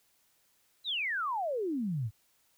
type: exponential sweep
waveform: sine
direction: down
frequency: 4074 to 98.4 Hz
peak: -30 dBFS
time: 0.84-2.11 s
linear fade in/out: 50 ms
effects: white hiss -70 dBFS RMS until 2.57 s